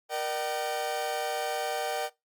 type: tone cluster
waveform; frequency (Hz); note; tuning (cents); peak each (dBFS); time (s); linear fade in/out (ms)
40% pulse; 471.3 / 602 / 768; A#4 / D5 / G5; +19 / +43 / -36; -35 / -34 / -31; 0.09-2.1; 50
effects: noise-tail reverb RT60 0.2 s tail -20 dB re dry + Opus 48 kbps